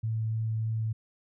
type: tone with vibrato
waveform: sine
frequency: 111.1 Hz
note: A2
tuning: 17 cents sharp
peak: -27 dBFS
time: 0.03-0.93 s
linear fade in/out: 10 ms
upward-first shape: triangle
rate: 3.3 Hz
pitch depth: 9 cents each way
effects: none